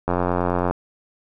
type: click train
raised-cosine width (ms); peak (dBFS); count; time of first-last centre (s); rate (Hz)
1; -7; 57; 0.08-0.71; 88.9
effects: none